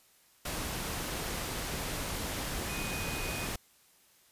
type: tone in noise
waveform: sine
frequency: 2489 Hz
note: D#7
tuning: in tune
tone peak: -41 dBFS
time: 2.69-3.47 s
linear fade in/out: 5 ms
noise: pink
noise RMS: -36 dBFS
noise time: 0.45-3.56 s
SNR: -8 dB
effects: white hiss -64 dBFS RMS until 4.31 s + resampled to 32000 Hz